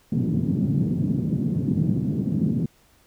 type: band-pass noise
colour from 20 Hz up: white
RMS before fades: -23 dBFS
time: 0.12-2.66 s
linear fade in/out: 5 ms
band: 120 to 230 Hz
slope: 24 dB/octave
effects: pink hiss -59 dBFS RMS until 3.06 s